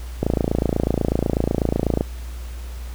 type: click train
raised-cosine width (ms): 2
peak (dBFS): -5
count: 51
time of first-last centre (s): 0.23-2.009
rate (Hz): 28.1
effects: added 60 Hz sine -29 dBFS peak until 2.94 s + pink hiss -44 dBFS RMS until 2.94 s